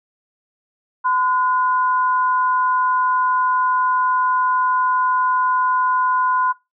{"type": "tone pair together", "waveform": "sine", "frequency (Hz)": [1015.9, 1448], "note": ["B5", "F#6"], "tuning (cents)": [49, -38], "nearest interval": "tritone", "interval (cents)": 613, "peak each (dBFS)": [-16, -23], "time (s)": [1.04, 6.53], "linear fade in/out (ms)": 20, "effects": ["noise-tail reverb RT60 0.2 s tail -18 dB re dry"]}